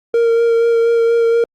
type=tone with vibrato; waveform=triangle; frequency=463.3 Hz; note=A#4; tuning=11 cents flat; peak=-8 dBFS; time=0.14-1.44 s; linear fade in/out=2 ms; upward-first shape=sine; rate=4.2 Hz; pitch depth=14 cents each way; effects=Opus 32 kbps